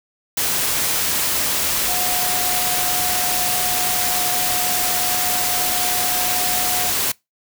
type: tone in noise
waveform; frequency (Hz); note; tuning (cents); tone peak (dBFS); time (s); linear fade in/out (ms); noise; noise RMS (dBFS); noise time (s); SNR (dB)
sine; 725; F#5; -35; -26; 1.88-6.9; 5; white; -20; 0.37-7.12; -9
effects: noise-tail reverb RT60 0.2 s tail -24 dB re dry